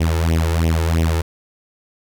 sawtooth tone with flanger, 81.8 Hz, E2, 13 cents flat, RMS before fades -17 dBFS, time 0-1.22 s, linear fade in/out 10 ms, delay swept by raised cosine 0.33 to 2.33 ms, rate 3 Hz, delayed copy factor +0.9, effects none

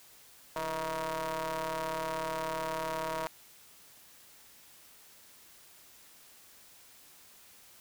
sawtooth ring-modulated tone, 155.56 Hz, D#3, in tune, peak -26 dBFS, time 0.56-3.27 s, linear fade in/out 0 ms, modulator 796 Hz, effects white hiss -57 dBFS RMS until 7.8 s

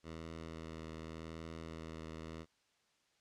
10% pulse tone with vibrato, 80.8 Hz, E2, 34 cents flat, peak -37 dBFS, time 0.03-2.46 s, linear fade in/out 50 ms, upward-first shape triangle, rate 0.85 Hz, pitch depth 21 cents each way, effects white hiss -75 dBFS RMS until 3.2 s + low-pass 6000 Hz 12 dB/octave

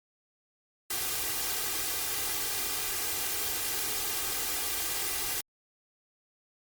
white noise with comb filter, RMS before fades -32 dBFS, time 0.9-5.41 s, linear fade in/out 5 ms, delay 2.5 ms, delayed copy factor +0.7, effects Opus 48 kbps

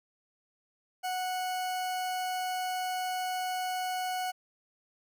40% pulse tone, 737 Hz, F#5, 7 cents flat, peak -30 dBFS, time 1.03-4.32 s, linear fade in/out 20 ms, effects none

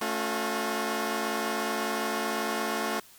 10% pulse chord, A augmented, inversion none, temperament equal with one note detuned, 220 / 277.2 / 358.2 Hz, A3 / C#4 / E#4, 0 / 0 / +44 cents, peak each -23 / -27 / -24 dBFS, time 0.01-3 s, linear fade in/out 5 ms, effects white hiss -54 dBFS RMS until 3.18 s

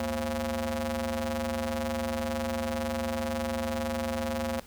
sawtooth ring-modulated tone, 149.2 Hz, D3, 28 cents sharp, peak -22 dBFS, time 0-4.6 s, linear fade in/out 2 ms, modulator 384 Hz, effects pink hiss -53 dBFS RMS until 4.66 s

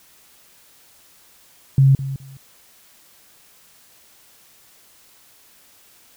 sine tone with echo, 135.5 Hz, C#3, 39 cents flat, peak -9 dBFS, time 1.78-1.95 s, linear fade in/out 2 ms, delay 210 ms, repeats 2, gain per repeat -14 dB, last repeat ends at 2.37 s, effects white hiss -52 dBFS RMS until 6.16 s

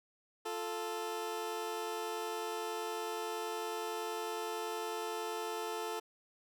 20% pulse tone pair together, 349.2 / 440 Hz, F4 / A4, 0 / 0 cents, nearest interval major third, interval 400 cents, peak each -38 / -33 dBFS, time 0.45-6 s, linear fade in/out 10 ms, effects none

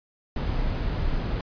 brown noise, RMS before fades -26 dBFS, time 0.36-1.41 s, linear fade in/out 2 ms, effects resampled to 11025 Hz

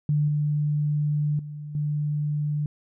sine tone with level steps, 148.5 Hz, D3, 20 cents sharp, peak -19 / -21 / -33 / -23 dBFS, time 0.09-2.66 s, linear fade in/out 2 ms, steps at 0.28 / 1.39 / 1.75 s, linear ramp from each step 2 ms, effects none

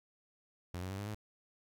sawtooth tone with pitch steps, 88.7 / 92.89 / 97.29 / 101.89 / 106.71 Hz, F2 / F#2 / G2 / G#2 / G#2, +27 / +7 / -13 / -33 / +47 cents, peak -35 dBFS, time 0.74-1.145 s, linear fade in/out 0 ms, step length 81 ms, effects 12-bit

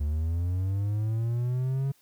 triangle linear sweep, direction up, 72.2 to 138.59 Hz, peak -23 dBFS, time 0-1.92 s, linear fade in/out 10 ms, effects white hiss -64 dBFS RMS until 2.01 s

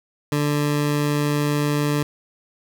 20% pulse tone, 146.83 Hz, D3, in tune, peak -14 dBFS, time 0.32-2.03 s, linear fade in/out 2 ms, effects none

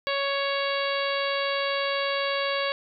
harmonic tone with a mistuned harmonic, 556 Hz, C#5, 5 cents sharp, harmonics 1 / 2 / 3 / 4 / 5 / 6 / 7 / 8, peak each -28 / -31 / -33 / -34 / -35 / -36 / -36 / -37 dBFS, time 0.07-2.72 s, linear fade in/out 0 ms, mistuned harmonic 8, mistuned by +48 cents, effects none

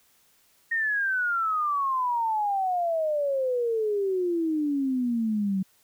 sine exponential sweep, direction down, 1864.7 to 187 Hz, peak -23 dBFS, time 0.71-5.63 s, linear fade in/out 10 ms, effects white hiss -63 dBFS RMS until 5.83 s

